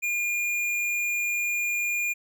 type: tone with hard clipping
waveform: sine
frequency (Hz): 2417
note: D7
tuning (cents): +49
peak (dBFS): -26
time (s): 0.02-2.14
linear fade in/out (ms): 20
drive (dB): 12
effects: none